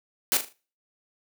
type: noise with echo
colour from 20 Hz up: white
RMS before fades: -22 dBFS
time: 0.32-0.37 s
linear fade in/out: 0 ms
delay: 39 ms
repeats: 4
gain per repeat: -9 dB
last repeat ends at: 0.526 s
effects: noise-tail reverb RT60 0.4 s tail -24 dB re dry + high-pass 200 Hz 12 dB/octave